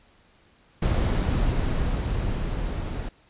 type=noise with level ramp; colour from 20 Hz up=brown; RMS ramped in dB=-21 to -30 dBFS; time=0.82-3.09 s; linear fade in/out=5 ms; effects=pink hiss -59 dBFS RMS until 3.29 s + resampled to 8000 Hz